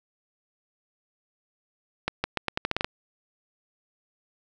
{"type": "accelerating click train", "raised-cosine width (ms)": 0.3, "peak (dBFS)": -9, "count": 10, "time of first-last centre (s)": [2.08, 2.845], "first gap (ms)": 160, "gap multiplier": 0.83, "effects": []}